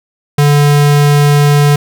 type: tone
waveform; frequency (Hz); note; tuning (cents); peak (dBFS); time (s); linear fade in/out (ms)
square; 145.4; D3; -17; -6; 0.38-1.76; 5
effects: none